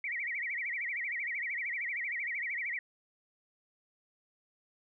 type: tone with vibrato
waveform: sine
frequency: 2094 Hz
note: C7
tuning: 1 cent sharp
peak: -33 dBFS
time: 0.04-2.79 s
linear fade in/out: 2 ms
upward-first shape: sine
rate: 13 Hz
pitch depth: 200 cents each way
effects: none